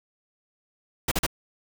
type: noise bursts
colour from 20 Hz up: pink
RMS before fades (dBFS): -24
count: 3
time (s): 1.08-1.265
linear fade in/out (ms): 5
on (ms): 35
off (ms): 40
effects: none